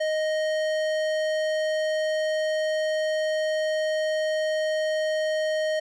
sine tone with tanh clipping, 622.3 Hz, D#5, in tune, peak -25 dBFS, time 0-5.8 s, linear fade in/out 10 ms, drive 17 dB, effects none

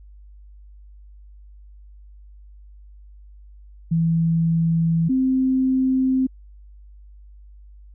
sine tone pair in turn, 164.81 / 261.2 Hz, E3 / C4, 0 / -3 cents, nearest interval minor sixth, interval 797 cents, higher second, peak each -16 / -16 dBFS, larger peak neither, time 3.91-5.09 / 5.09-6.27 s, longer neither, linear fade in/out 10 ms, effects added 50 Hz sine -42 dBFS peak until 7.94 s

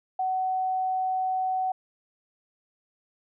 sine tone, 750 Hz, F#5, 23 cents sharp, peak -24 dBFS, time 0.19-1.72 s, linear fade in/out 5 ms, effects none

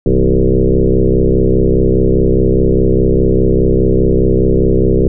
sine tone with frequency modulation, 179 Hz, F3, 43 cents sharp, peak -7 dBFS, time 0.06-5.08 s, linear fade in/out 2 ms, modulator 64.9 Hz, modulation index 4.4, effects none

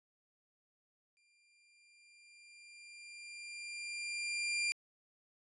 sawtooth tone with exponential growth, 2388 Hz, D7, 28 cents sharp, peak -28 dBFS, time 1.17-4.72 s, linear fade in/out 0 ms, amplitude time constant 770 ms, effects resampled to 24000 Hz

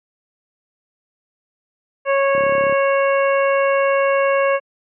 harmonic tone, 551 Hz, C#5, 11 cents flat, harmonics 1 / 2 / 3 / 4 / 5, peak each -15 / -21 / -25 / -27 / -29 dBFS, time 2.05-4.6 s, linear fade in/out 50 ms
click train, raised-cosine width 3 ms, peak -16 dBFS, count 14, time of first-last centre 2.35-2.725 s, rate 34.7 Hz
effects high-pass 150 Hz 12 dB/octave

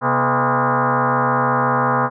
sine tone with frequency modulation, 130.6 Hz, C3, 3 cents flat, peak -14 dBFS, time 0.01-2.1 s, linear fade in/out 50 ms, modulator 187 Hz, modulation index 7, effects none

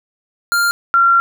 square / sine tone pair in turn, 1396.9 / 1372.9 Hz, F6 / F6, 0 / -30 cents, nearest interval unison, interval 30 cents, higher first, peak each -13 / -8 dBFS, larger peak second, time 0.52-0.71 / 0.94-1.2 s, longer second, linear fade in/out 0 ms, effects none

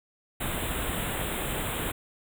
pink band-stop noise, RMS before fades -31 dBFS, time 0.4-1.92 s, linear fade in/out 10 ms, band 3800 to 7500 Hz, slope 96 dB/octave, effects none

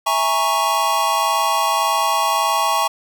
square chord, A# half-diminished seventh, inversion second, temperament equal, 659.3 / 830.6 / 932.3 / 1108.7 Hz, E5 / G#5 / A#5 / C#6, 0 / 0 / 0 / 0 cents, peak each -26 / -22 / -23 / -20 dBFS, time 0.06-2.88 s, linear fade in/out 10 ms, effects none

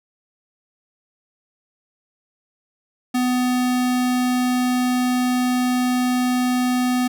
square tone, 250 Hz, B3, 21 cents sharp, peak -18 dBFS, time 3.14-7.08 s, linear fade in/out 10 ms, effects none

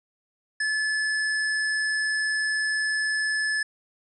square tone, 1727 Hz, A6, 33 cents flat, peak -24 dBFS, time 0.6-3.63 s, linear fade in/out 5 ms, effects resampled to 22050 Hz

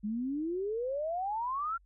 sine exponential sweep, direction up, 202.5 to 1396.9 Hz, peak -31 dBFS, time 0.03-1.78 s, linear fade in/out 20 ms, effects added 47 Hz sine -60 dBFS peak until 1.85 s

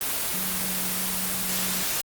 sine tone in noise, 185 Hz, F#3, in tune, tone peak -35 dBFS, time 0.34-1.83 s, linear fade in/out 2 ms, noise white, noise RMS -27 dBFS, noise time 0.01-2.01 s, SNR -11 dB, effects Opus 24 kbps

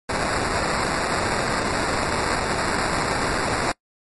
blue noise with sample-and-hold, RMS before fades -23 dBFS, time 0.09-3.72 s, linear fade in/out 5 ms, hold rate 3150 Hz, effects noise-tail reverb RT60 0.1 s tail -24 dB re dry + MP3 48 kbps

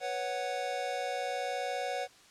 square chord, B suspended second, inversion none, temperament equal, 493.9 / 554.4 / 740 Hz, B4 / C#5 / F#5, 0 / 0 / 0 cents, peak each -40 / -38 / -36 dBFS, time 0-2.08 s, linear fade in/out 50 ms, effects white hiss -58 dBFS RMS until 2.3 s + low-pass 7000 Hz 12 dB/octave

